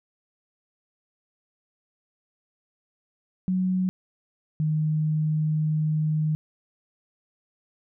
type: tone pair in turn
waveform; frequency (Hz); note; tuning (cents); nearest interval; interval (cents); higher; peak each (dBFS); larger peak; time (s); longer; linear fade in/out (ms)
sine; 185 / 154.54; F#3 / D#3; 0 / -11; minor third; 311; first; -21; neither; 3.48-3.89 / 4.6-6.35; second; 0
effects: none